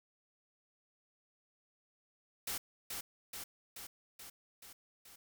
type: noise with echo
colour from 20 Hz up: white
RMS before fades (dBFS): -39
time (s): 2.47-2.58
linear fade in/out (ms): 5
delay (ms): 430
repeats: 6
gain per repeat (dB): -3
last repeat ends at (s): 5.16
effects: none